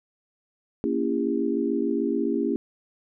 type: chord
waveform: sine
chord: A# diminished seventh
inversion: none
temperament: just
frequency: 233.1 / 279.7 / 335.6 / 402.8 Hz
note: A#3 / C#4 / E4 / G4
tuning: 0 / +16 / +31 / +47 cents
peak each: -28 / -27 / -28 / -28 dBFS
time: 0.84-2.56 s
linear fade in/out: 0 ms
effects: none